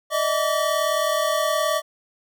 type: tone cluster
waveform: square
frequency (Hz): 604 / 643 / 1151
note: D5 / E5 / D6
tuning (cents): +48 / -43 / -35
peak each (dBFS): -25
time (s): 0.1-1.82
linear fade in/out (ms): 50
effects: none